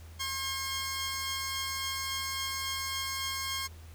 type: tone pair together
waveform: 10% pulse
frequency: 1075 / 1610.7 Hz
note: C6 / G6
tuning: +47 / +47 cents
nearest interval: perfect fifth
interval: 700 cents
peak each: -25 / -31 dBFS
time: 0.19-3.68 s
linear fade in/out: 20 ms
effects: added 81 Hz sine -46 dBFS peak until 3.94 s + pink hiss -57 dBFS RMS until 3.94 s